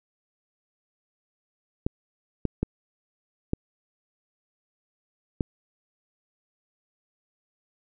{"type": "clicks", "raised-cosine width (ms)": 3, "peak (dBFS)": -11, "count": 5, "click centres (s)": [1.865, 2.453, 2.63, 3.534, 5.408], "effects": []}